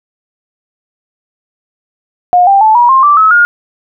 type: tone with pitch steps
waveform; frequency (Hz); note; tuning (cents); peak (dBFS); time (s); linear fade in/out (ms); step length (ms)
sine; 716 / 789.9 / 871.4 / 961.3 / 1060.5 / 1169.9 / 1290.6 / 1423.8; F5 / G5 / A5 / B5 / C6 / D6 / E6 / F6; +43 / +13 / -17 / -47 / +23 / -7 / -37 / +33; -3; 2.33-3.45; 0; 140
effects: none